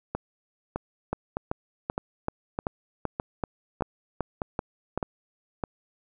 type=two click trains; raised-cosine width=1 ms; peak=-14 / -13 dBFS; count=10 / 11; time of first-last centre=0.15-5.638 / 1.13-4.976 s; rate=1.64 / 2.6 Hz; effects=none